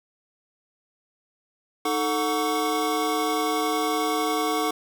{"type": "tone cluster", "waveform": "square", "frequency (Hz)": [309.9, 442, 733, 1126], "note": ["D#4", "A4", "F#5", "C#6"], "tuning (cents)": [-7, 8, -16, 27], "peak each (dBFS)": -29, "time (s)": [1.85, 4.71], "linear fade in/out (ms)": 5, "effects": []}